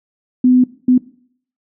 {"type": "tone bursts at uneven times", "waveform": "sine", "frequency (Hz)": 251.9, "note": "B3", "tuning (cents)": 34, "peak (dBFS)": -7, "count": 2, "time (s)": [[0.44, 0.64], [0.88, 0.98]], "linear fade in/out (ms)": 5, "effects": ["noise-tail reverb RT60 0.6 s tail -20 dB re dry"]}